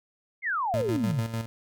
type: exponential sweep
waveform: sine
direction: down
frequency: 2217 to 103.83 Hz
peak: -25 dBFS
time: 0.42-1.24 s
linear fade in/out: 50 ms
type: tone with tremolo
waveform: 30% pulse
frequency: 113.7 Hz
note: A#2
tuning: 43 cents flat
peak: -25 dBFS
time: 0.74-1.46 s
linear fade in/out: 0 ms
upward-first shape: square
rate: 6.7 Hz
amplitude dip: 60%
effects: none